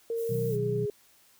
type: tone with pitch glide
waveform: sine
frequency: 460.4 to 414.9 Hz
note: A#4 to G#4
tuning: -22 to -2 cents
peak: -28 dBFS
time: 0.1-0.9 s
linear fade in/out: 2 ms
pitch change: -180 cents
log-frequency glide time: 0.49-0.55 s
type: noise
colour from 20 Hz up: violet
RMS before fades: -46 dBFS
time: 0.15-0.59 s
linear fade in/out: 50 ms
type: chord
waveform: sine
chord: B major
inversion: none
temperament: equal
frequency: 123.47 / 155.56 / 185 Hz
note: B2 / D#3 / F#3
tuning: 0 / 0 / 0 cents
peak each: -31 / -36 / -36 dBFS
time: 0.29-0.86 s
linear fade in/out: 10 ms
effects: white hiss -61 dBFS RMS until 1.39 s